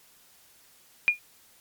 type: tone with exponential decay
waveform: sine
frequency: 2427 Hz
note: D#7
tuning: 44 cents flat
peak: -13 dBFS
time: 1.08-1.19 s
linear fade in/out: 0 ms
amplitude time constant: 23 ms
effects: white hiss -58 dBFS RMS until 1.6 s + MP3 96 kbps